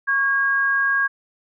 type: tone pair together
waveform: sine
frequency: 1111.4 / 1629 Hz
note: C#6 / G#6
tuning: +4 / -34 cents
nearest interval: perfect fifth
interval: 662 cents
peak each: -25 / -17 dBFS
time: 0.07-1.08 s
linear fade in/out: 20 ms
effects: none